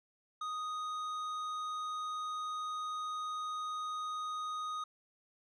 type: tone with tanh clipping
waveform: sine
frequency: 1244.5 Hz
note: D#6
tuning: in tune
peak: -38 dBFS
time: 0.41-4.84 s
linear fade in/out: 5 ms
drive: 10 dB
effects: none